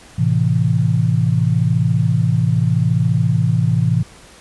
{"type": "chord", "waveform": "sine", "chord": "A minor", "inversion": "none", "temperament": "equal", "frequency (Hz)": [110, 130.81, 164.81], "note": ["A2", "C3", "E3"], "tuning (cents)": [0, 0, 0], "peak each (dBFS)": -17, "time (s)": [0.18, 4.03], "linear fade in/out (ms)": 10, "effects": ["pink hiss -43 dBFS RMS until 4.4 s", "resampled to 24000 Hz"]}